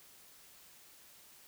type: silence
effects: white hiss -59 dBFS RMS until 1.47 s